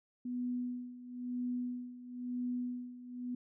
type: tone with tremolo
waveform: sine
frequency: 246.9 Hz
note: B3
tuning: in tune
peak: -33 dBFS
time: 0.25-3.35 s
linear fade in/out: 5 ms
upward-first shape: sine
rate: 1 Hz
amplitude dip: 80%
effects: none